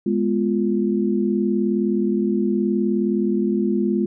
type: chord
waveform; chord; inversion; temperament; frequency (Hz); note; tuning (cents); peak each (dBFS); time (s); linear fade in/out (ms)
sine; F diminished; first; equal; 207.7 / 246.9 / 349.2; Ab3 / Cb4 / F4; 0 / 0 / 0; -20 / -24 / -22; 0.06-4.06; 5
effects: none